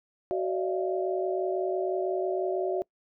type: tone cluster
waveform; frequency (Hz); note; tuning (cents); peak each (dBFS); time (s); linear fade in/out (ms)
sine; 374.3 / 568 / 614 / 684; F#4 / C#5 / D#5 / F5; +20 / +42 / -23 / -36; -28 / -36 / -34 / -33; 0.31-2.82; 0
effects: noise-tail reverb RT60 0.1 s tail -24 dB re dry